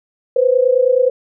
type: tone pair together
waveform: sine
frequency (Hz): 493.9 / 523.3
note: B4 / C5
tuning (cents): 0 / 0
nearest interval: minor second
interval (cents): 100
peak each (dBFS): -13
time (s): 0.36-1.1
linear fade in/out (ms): 5
effects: none